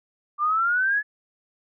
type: exponential sweep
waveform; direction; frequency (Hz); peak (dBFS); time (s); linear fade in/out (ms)
sine; up; 1174.7 to 1723; -19; 0.38-1.03; 50
effects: none